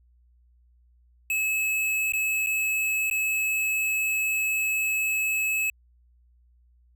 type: tone with dropouts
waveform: square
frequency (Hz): 2588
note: E7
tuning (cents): -32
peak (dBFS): -24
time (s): 1.3-5.7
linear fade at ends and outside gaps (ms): 2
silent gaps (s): 2.122-2.135 / 2.463-2.469 / 3.1-3.111
effects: added 60 Hz sine -57 dBFS peak until 6.95 s